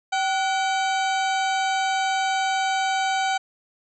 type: harmonic tone with a mistuned harmonic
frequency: 769 Hz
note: G5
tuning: 33 cents flat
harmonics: 1 / 2 / 3 / 4 / 5 / 6 / 8 / 9 / 10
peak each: -22 / -28 / -32 / -34 / -36 / -38 / -40 / -41 / -42 dBFS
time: 0.12-3.38 s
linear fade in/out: 10 ms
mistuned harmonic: 2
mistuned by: -82 cents
effects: none